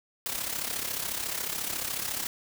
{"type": "noise with amplitude modulation", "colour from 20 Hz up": "white", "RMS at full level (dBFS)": -30, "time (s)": [0.26, 2.27], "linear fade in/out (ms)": 0, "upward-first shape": "sine", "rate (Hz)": 34.1, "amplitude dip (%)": 65, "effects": []}